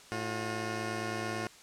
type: tone pair together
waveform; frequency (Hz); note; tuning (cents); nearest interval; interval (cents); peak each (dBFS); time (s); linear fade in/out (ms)
10% pulse; 110 / 358.8; A2 / F4; 0 / +47; octave + minor sixth; 2047; -28 / -28; 0.12-1.47; 0
effects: white hiss -54 dBFS RMS until 1.62 s + low-pass 8000 Hz 12 dB/octave